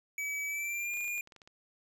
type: tone with pitch glide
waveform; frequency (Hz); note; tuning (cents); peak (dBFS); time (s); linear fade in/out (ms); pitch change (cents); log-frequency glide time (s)
square; 2286 to 2422; D7 to D#7; -47 to -47; -34; 0.18-1.21; 2; +100; 0.46-0.96
type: clicks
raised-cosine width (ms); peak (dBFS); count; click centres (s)
0.2; -36; 11; 0.937 / 0.972 / 1.008 / 1.044 / 1.079 / 1.179 / 1.274 / 1.322 / 1.363 / 1.418 / 1.475
effects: none